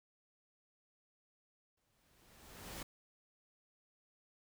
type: noise with exponential growth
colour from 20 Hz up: pink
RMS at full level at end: -44 dBFS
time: 1.77-2.83 s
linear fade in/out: 5 ms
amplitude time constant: 230 ms
effects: none